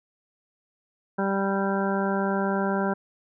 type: harmonic tone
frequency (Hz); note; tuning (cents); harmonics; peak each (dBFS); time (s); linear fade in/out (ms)
196; G3; 0; 1 / 2 / 3 / 4 / 5 / 7 / 8; -26 / -29 / -31 / -32 / -33 / -34 / -35; 1.18-2.94; 10
effects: none